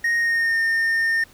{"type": "tone with pitch glide", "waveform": "triangle", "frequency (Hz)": [1864.7, 1820], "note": ["A#6", "A#6"], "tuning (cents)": [0, -42], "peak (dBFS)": -16, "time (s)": [0.04, 1.24], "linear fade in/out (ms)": 5, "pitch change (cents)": -42, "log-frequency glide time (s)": [0.18, 0.6], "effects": ["pink hiss -51 dBFS RMS until 1.33 s"]}